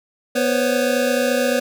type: tone cluster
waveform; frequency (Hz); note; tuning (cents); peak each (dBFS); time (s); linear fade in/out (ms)
square; 245.7 / 495.9 / 530 / 559; B3 / B4 / C5 / C#5; -9 / +7 / +22 / +14; -23; 0.35-1.6; 10
effects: none